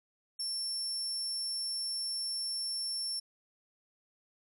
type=tone; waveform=35% pulse; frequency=5420 Hz; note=E8; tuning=47 cents sharp; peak=-31 dBFS; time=0.39-3.2 s; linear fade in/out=10 ms; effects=none